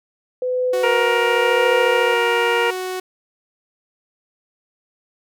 sine tone with tremolo, 504 Hz, B4, 35 cents sharp, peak -16 dBFS, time 0.42-2.14 s, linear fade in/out 2 ms, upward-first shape triangle, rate 0.95 Hz, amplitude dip 65%
sawtooth tone, 370 Hz, F#4, in tune, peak -20 dBFS, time 0.73-3 s, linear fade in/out 5 ms
harmonic tone, 470 Hz, A#4, 14 cents sharp, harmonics 1 / 2 / 3 / 4 / 5 / 6, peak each -19 / -22 / -24 / -25 / -26 / -27 dBFS, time 0.83-2.71 s, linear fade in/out 10 ms
effects none

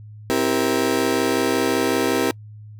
35% pulse chord, C dominant seventh, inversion none, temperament just, 261.6 / 327 / 392.4 / 470.9 Hz, C4 / E4 / G4 / Bb4, 0 / -14 / +2 / +18 cents, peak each -22 dBFS, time 0.3-2.31 s, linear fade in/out 0 ms, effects noise-tail reverb RT60 0.1 s tail -26 dB re dry + added 106 Hz sine -37 dBFS peak until 2.79 s

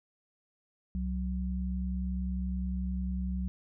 sine tone pair together, 65.41 / 185 Hz, C2 / F#3, 0 / 0 cents, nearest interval octave + tritone, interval 1800 cents, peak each -32 / -34 dBFS, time 0.95-3.48 s, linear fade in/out 0 ms, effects none

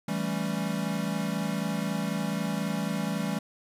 square chord, A dominant seventh, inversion second, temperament equal with one note detuned, 165.58 / 196 / 220 / 277.2 Hz, E3 / G3 / A3 / C#4, +8 / 0 / 0 / 0 cents, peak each -34 / -32 / -35 / -38 dBFS, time 0.08-3.39 s, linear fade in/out 5 ms, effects resampled to 32000 Hz + 10-bit

